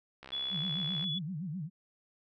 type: click train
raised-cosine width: 0.3 ms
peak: -31 dBFS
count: 55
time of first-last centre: 0.23-1.041 s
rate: 66.6 Hz
type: tone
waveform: sine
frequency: 3414 Hz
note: G#7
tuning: 47 cents sharp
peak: -33 dBFS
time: 0.32-1.19 s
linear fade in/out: 10 ms
type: tone with vibrato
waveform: sine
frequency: 168.4 Hz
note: E3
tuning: 37 cents sharp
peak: -35 dBFS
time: 0.5-1.7 s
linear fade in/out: 50 ms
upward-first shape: sine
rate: 7.7 Hz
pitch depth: 250 cents each way
effects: none